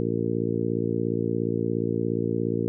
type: harmonic tone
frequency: 57.1 Hz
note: A#1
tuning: 35 cents flat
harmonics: 2 / 3 / 4 / 5 / 6 / 7 / 8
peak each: -31 / -31 / -31 / -31 / -31 / -31 / -31 dBFS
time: 0-2.68 s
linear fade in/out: 0 ms
effects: none